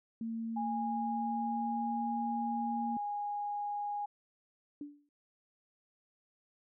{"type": "tone with pitch glide", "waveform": "sine", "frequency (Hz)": [227.1, 232.9], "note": ["A#3", "A#3"], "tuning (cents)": [-45, -1], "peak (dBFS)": -35, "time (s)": [0.21, 2.97], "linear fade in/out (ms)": 2, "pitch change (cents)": 44, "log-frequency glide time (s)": [0.49, 2.07]}
{"type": "tone", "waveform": "sine", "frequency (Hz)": 823, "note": "G#5", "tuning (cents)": -16, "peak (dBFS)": -34, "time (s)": [0.56, 4.06], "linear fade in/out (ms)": 10}
{"type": "tone with exponential decay", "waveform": "sine", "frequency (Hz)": 290.7, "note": "D4", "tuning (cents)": -18, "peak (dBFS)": -37, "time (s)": [4.81, 5.09], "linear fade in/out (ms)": 2, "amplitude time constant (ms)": 60}
{"effects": []}